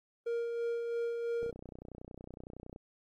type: tone with tremolo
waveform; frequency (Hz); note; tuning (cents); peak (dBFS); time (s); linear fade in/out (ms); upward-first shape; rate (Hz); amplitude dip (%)
triangle; 468.4; A#4; +8; -29; 0.26-1.51; 10; sine; 3; 35
type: click train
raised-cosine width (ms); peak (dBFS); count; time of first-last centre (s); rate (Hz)
2; -33; 42; 1.43-2.761; 30.8
effects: AAC 48 kbps

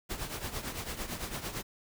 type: noise with tremolo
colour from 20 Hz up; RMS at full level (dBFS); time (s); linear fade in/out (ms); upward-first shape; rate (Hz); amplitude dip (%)
pink; -35; 0.09-1.63; 20; triangle; 8.9; 75
effects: none

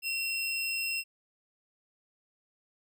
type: tone pair together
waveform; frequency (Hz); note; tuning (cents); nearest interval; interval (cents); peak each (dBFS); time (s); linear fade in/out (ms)
square; 2723 / 5140; F7 / E8; -44 / -45; major seventh; 1099; -32 / -37; 0.02-1.04; 50
effects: none

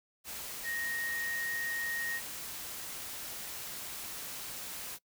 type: tone in noise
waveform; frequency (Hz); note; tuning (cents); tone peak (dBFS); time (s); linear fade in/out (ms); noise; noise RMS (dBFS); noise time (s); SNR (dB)
sine; 1867; A#6; +2; -34; 0.63-2.21; 50; white; -42; 0.24-4.99; +5
effects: noise-tail reverb RT60 0.1 s tail -22 dB re dry

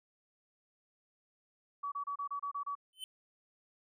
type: tone bursts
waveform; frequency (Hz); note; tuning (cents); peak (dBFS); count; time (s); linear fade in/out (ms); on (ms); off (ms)
sine; 1138; C#6; +45; -35; 8; 1.83-2.753; 10; 90; 29
type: tone with exponential growth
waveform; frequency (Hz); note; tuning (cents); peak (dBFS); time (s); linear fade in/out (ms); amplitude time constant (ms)
square; 3058; G7; -44; -37; 2.93-3.04; 1; 23
effects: none

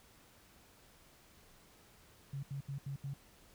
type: tone bursts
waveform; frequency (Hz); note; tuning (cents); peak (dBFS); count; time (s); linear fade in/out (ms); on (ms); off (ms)
sine; 138.59; C#3; 0; -38; 5; 2.33-3.138; 5; 100; 77
effects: pink hiss -63 dBFS RMS until 3.54 s

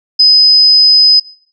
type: tone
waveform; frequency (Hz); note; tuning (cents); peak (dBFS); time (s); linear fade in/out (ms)
sine; 5030; D#8; +18; -3; 0.19-1.2; 10
effects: noise-tail reverb RT60 0.5 s tail -19 dB re dry

